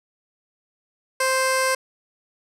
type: tone with low-pass filter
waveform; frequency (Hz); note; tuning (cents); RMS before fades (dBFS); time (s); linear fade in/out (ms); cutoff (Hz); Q
15% pulse; 523.3; C5; 0; -21; 1.2-1.75; 5; 9800; 1.7
effects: none